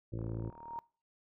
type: harmonic tone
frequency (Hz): 56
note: A1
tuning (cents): +31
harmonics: 1 / 2 / 3 / 4 / 5 / 6 / 7 / 8 / 9 / 10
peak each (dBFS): -45 / -38 / -46 / -50 / -49 / -45 / -52 / -56 / -53 / -56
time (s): 0.12-0.5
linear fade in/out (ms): 10
type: click train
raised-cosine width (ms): 1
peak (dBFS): -39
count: 24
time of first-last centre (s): 0.19-0.786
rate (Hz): 38.6
type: tone with exponential growth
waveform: sine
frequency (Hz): 932.3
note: A#5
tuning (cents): 0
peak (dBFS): -36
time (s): 0.23-0.79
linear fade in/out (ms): 0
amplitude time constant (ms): 120
effects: noise-tail reverb RT60 0.4 s tail -23 dB re dry